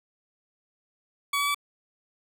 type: tone with pitch steps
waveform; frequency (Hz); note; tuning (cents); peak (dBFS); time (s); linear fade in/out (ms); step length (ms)
20% pulse; 1134 / 1142.5 / 1151.2; C#6 / D6 / D6; +39 / -48 / -35; -19; 1.33-1.546; 5; 72
effects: none